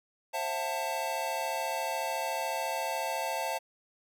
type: chord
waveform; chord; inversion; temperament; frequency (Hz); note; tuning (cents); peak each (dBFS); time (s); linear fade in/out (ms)
square; F# half-diminished seventh; second; just; 532.8 / 666 / 740 / 888; C5 / E5 / F#5 / A5; +31 / +18 / 0 / +16; -39 / -37 / -40 / -35; 0.33-3.59; 20
effects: none